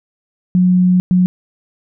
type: tone bursts at uneven times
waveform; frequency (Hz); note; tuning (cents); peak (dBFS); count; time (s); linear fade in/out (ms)
sine; 181.6; F#3; -32; -8; 2; 0.55-1 / 1.11-1.26; 0
effects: none

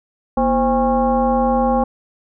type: tone with frequency modulation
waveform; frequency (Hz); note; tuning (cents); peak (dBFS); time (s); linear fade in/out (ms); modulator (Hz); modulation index
sine; 523.3; C5; 0; -13; 0.37-1.84; 5; 285; 1.5
effects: none

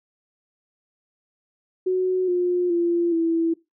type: tone with pitch steps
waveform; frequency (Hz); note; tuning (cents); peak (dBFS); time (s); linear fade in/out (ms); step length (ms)
sine; 370 / 356.4 / 343.2 / 330.6; F#4 / F4 / F4 / E4; 0 / +35 / -30 / +5; -18; 1.86-3.54; 10; 420
effects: noise-tail reverb RT60 0.2 s tail -20 dB re dry

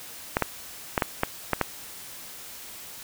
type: clicks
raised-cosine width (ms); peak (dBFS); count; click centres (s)
0.5; -6; 7; 0.369 / 0.423 / 0.978 / 1.022 / 1.234 / 1.533 / 1.613
effects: white hiss -42 dBFS RMS until 3.03 s

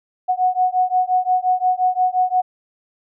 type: beating tone pair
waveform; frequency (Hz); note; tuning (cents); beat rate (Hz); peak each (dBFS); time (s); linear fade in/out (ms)
sine; 733 / 738.7; F#5 / F#5; -16 / -3; 5.7; -18; 0.28-2.42; 20
effects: none

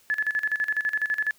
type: tone with tremolo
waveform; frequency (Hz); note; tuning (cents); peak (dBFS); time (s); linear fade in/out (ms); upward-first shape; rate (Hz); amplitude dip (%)
sine; 1720; A6; -40; -21; 0.1-1.31; 0; square; 12; 80
effects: white hiss -59 dBFS RMS until 1.38 s

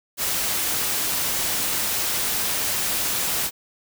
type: noise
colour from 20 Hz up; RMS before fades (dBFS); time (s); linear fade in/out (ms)
white; -24; 0.17-3.51; 50
effects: none

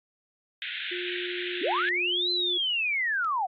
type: band-pass noise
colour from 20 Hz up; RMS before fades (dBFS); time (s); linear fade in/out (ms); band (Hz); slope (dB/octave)
white; -34; 0.62-1.89; 0; 1500 to 3700; 96
type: tone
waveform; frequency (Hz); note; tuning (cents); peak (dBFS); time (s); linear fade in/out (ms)
sine; 356.3; F4; +35; -33; 0.91-2.58; 10
type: linear two-way sweep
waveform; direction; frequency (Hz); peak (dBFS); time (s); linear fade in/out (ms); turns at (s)
sine; up then down; 244.9 to 4100 to 693; -24; 1.61-3.47; 20; 2.31
type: click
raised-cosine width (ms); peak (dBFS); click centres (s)
0.2; -32; 3.246
effects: MP3 64 kbps

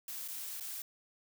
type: noise with dropouts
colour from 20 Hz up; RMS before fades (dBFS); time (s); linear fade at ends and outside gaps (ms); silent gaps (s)
blue; -42; 0.08-0.82; 2; 0.279-0.284 / 0.599-0.607
effects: none

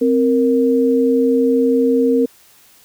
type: tone pair together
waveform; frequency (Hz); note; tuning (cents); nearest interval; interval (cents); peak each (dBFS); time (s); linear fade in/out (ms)
sine; 261.6 / 466.1; C4 / A#4; 0 / 0; minor seventh; 1000; -14; 0.01-2.26; 10
effects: white hiss -49 dBFS RMS until 2.84 s

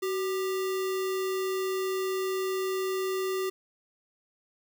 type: tone with sample-and-hold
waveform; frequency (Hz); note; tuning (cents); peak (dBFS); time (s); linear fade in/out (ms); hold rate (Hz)
sine; 377.6; F#4; +35; -27; 0.02-3.5; 10; 1575
effects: none

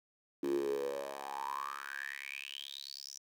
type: tone with high-pass filter sweep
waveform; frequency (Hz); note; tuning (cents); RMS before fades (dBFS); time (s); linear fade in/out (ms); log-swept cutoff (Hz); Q
10% pulse; 69.3; C#2; 0; -40; 0.43-3.18; 5; 310 to 5900; 9.8
effects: none

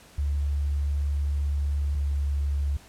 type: tone pair in turn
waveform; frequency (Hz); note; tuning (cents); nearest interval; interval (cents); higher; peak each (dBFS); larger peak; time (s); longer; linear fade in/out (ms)
sine; 71.7 / 71.12; D2 / C#2; -41 / +45; unison; 14; first; -23; neither; 0.18-1.95 / 1.95-2.77; first; 5
effects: pink hiss -52 dBFS RMS until 2.88 s + low-pass 12000 Hz 12 dB/octave

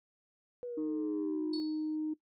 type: linear sweep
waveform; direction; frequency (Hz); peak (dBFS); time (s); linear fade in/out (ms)
sine; down; 493.4 to 344.1; -37; 0.63-1.6; 0
type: tone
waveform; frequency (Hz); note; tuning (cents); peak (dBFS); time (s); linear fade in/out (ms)
sine; 309.3; D#4; -10; -31; 0.77-2.14; 10
type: tone with exponential decay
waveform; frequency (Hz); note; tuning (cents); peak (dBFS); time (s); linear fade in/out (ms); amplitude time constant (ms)
sine; 4435; C#8; 0; -36; 1.53-1.96; 5; 93
effects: noise-tail reverb RT60 0.1 s tail -17 dB re dry + tanh soft clip ceiling -27 dBFS

